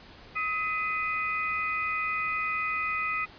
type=tone cluster; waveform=sine; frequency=1267 / 2017 / 2487 Hz; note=D#6 / B6 / D#7; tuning=+31 / +36 / -1 cents; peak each=-31 / -33 / -31 dBFS; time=0.35-3.26 s; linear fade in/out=20 ms; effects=pink hiss -50 dBFS RMS until 3.38 s + resampled to 11025 Hz